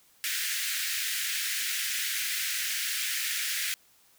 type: high-pass noise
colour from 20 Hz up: pink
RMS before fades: -31 dBFS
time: 0.24-3.74 s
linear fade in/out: 0 ms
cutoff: 1600 Hz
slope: 48 dB/octave
effects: white hiss -62 dBFS RMS until 4.18 s